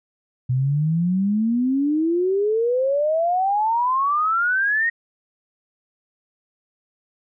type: exponential sweep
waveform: sine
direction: up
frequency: 123.9 to 1888 Hz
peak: -17 dBFS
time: 0.49-4.9 s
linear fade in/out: 10 ms
effects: none